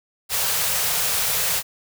white band-stop noise, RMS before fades -22 dBFS, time 0.29-1.63 s, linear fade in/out 50 ms, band 190 to 410 Hz, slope 96 dB/octave, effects none

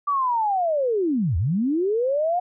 sine linear two-way sweep, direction down then up, 1174.7 to 74.4 to 729 Hz, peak -19 dBFS, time 0.07-2.4 s, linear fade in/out 10 ms, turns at 1.37 s, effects none

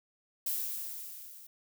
violet noise with level ramp, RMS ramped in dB -32 to -52 dBFS, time 0.46-1.47 s, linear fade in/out 5 ms, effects none

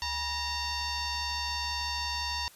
sine tone with frequency modulation, 2753 Hz, F7, 25 cents flat, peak -30 dBFS, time 0.02-2.48 s, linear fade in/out 0 ms, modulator 894 Hz, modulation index 3.1, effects white hiss -55 dBFS RMS until 2.55 s + resampled to 32000 Hz

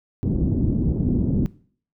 white low-pass noise, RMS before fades -21 dBFS, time 0.23-1.46 s, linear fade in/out 0 ms, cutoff 270 Hz, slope 24 dB/octave, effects noise-tail reverb RT60 0.5 s tail -20 dB re dry

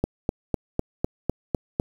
click train, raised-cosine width 2 ms, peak -8 dBFS, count 8, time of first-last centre 0.04-1.799 s, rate 3.98 Hz, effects 7-bit

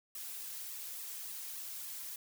blue noise with flanger, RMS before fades -44 dBFS, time 0.15-2.16 s, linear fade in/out 2 ms, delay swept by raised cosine 1.3 to 3.5 ms, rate 3.5 Hz, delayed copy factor -0.85, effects none

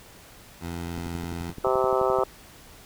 15% pulse tone, 85.3 Hz, F2, 40 cents flat, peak -25 dBFS, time 0.6-1.54 s, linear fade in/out 50 ms
click train, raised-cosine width 3 ms, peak -24 dBFS, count 15, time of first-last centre 0.98-2.187 s, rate 11.6 Hz
harmonic tone, 129.6 Hz, C3, 16 cents flat, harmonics 3 / 4 / 5 / 6 / 7 / 8 / 9 / 10, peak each -25 / -26 / -28 / -31 / -31 / -34 / -32 / -31 dBFS, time 1.64-2.24 s, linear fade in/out 5 ms
effects pink hiss -49 dBFS RMS until 2.85 s

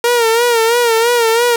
sawtooth tone with vibrato, 466.2 Hz, A#4, in tune, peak -6 dBFS, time 0.04-1.56 s, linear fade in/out 2 ms, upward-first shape sine, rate 3 Hz, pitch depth 71 cents each way, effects 8-bit

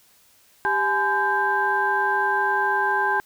sine tone cluster, 394.7 / 843 / 1019 / 1577 Hz, G4 / G#5 / C6 / G6, +12 / +26 / -46 / +10 cents, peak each -28 / -23 / -26 / -22 dBFS, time 0.65-3.2 s, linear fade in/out 0 ms, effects tanh soft clip ceiling -8 dBFS + white hiss -57 dBFS RMS until 3.25 s

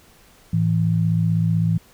sine tone pair together, 108.92 / 164.81 Hz, A2 / E3, -17 / 0 cents, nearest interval perfect fifth, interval 717 cents, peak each -20 / -18 dBFS, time 0.53-1.78 s, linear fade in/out 5 ms, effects pink hiss -52 dBFS RMS until 1.93 s

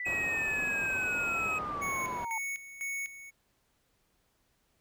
sine linear sweep, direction down, 1989 to 880 Hz, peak -34 dBFS, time 0-2.38 s, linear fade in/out 2 ms
triangle tone, 2547 Hz, D#7, 40 cents sharp, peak -29 dBFS, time 0.05-1.59 s, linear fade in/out 10 ms
white low-pass noise, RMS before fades -42 dBFS, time 0.06-2.25 s, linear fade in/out 5 ms, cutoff 900 Hz, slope 12 dB/octave
square tone with tremolo, 2217 Hz, C#7, in tune, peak -34 dBFS, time 1.81-3.31 s, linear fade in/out 20 ms, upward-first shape square, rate 2 Hz, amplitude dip 75%
effects pink hiss -73 dBFS RMS until 4.8 s

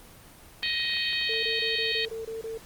clicks, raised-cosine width 0.5 ms, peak -31 dBFS, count 10, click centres 0.626 / 0.661 / 0.798 / 0.851 / 0.896 / 0.937 / 0.968 / 1.131 / 1.214 / 1.336 s
harmonic tone, 627 Hz, D#5, 13 cents sharp, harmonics 3 / 4 / 5 / 6 / 7, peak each -32 / -32 / -32 / -32 / -32 dBFS, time 0.63-2.05 s, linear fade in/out 0 ms
sine tone bursts, 449.1 Hz, A4, 35 cents sharp, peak -32 dBFS, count 8, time 1.29-2.578 s, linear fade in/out 5 ms, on 140 ms, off 24 ms
effects pink hiss -50 dBFS RMS until 2.65 s + Opus 24 kbps

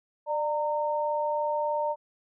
sine tone pair together, 595 / 918.4 Hz, D5 / A#5, +22 / -26 cents, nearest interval minor sixth, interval 752 cents, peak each -28 dBFS, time 0.26-1.96 s, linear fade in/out 50 ms, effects none

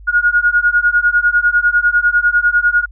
sine beating tone pair, 1434 / 1444 Hz, F6 / F#6, +45 / -43 cents, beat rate 10 Hz, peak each -13 dBFS, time 0.07-2.86 s, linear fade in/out 20 ms, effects added 50 Hz sine -34 dBFS peak until 2.91 s

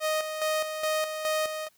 sawtooth tone with tremolo, 622.3 Hz, D#5, in tune, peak -21 dBFS, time 0-1.69 s, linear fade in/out 50 ms, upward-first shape square, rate 2.4 Hz, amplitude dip 55%, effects white hiss -65 dBFS RMS until 1.77 s

